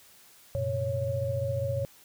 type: tone cluster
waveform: sine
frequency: 94.9 / 120.1 / 134.8 / 553 Hz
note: F#2 / B2 / C#3 / C#5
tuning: +44 / -48 / -48 / -4 cents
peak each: -34 / -32 / -39 / -30 dBFS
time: 0.55-1.85 s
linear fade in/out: 0 ms
effects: white hiss -56 dBFS RMS until 2.04 s